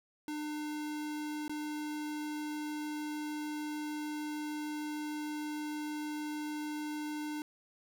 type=tone with dropouts; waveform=square; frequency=301.1 Hz; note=D4; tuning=43 cents sharp; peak=-37 dBFS; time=0.28-7.42 s; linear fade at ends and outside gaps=1 ms; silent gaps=1.48-1.495 s; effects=none